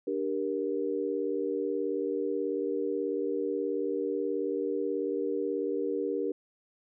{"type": "chord", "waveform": "sine", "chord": "G minor", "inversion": "second", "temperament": "just", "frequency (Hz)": [294, 392, 470.4], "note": ["D4", "G4", "Bb4"], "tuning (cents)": [2, 0, 16], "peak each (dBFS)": [-34, -32, -32], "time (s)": [0.07, 6.32], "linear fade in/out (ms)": 5, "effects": []}